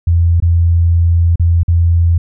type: tone with dropouts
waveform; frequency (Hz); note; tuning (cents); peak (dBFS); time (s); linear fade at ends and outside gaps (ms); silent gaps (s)
sine; 84.8; E2; +50; -7; 0.07-2.18; 5; 0.402-0.423 / 1.358-1.396 / 1.633-1.681
effects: none